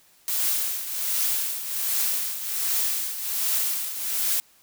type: noise with tremolo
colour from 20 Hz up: blue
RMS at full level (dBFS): -23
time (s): 0.28-4.4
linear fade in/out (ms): 0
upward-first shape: triangle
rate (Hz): 1.3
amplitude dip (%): 70
effects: white hiss -58 dBFS RMS until 4.62 s